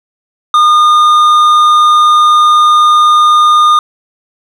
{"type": "tone with hard clipping", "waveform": "sine", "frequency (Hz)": 1218, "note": "D#6", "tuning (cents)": -37, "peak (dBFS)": -5, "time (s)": [0.54, 3.79], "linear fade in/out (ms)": 2, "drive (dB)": 6, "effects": []}